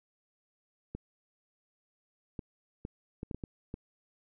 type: clicks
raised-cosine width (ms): 3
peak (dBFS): -25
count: 8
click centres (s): 0.95 / 2.392 / 2.851 / 3.231 / 3.312 / 3.346 / 3.438 / 3.741
effects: none